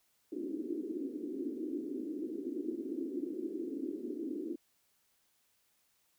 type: band-pass noise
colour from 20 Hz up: white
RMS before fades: -39 dBFS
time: 0.32-4.56 s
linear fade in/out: 5 ms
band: 270 to 350 Hz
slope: 48 dB/octave
effects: white hiss -74 dBFS RMS until 6.18 s